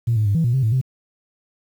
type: tone with pitch steps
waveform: sine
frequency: 116.6 / 107.7 / 101.4 / 163.9 / 119.5 / 132.9 / 110.3 / 130.1 Hz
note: A#2 / A2 / G#2 / E3 / A#2 / C3 / A2 / C3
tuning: +1 / -37 / -41 / -10 / +43 / +27 / +5 / -9 cents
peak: -14 dBFS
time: 0.07-0.814 s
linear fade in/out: 10 ms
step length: 93 ms
effects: tanh soft clip ceiling -11 dBFS + 8-bit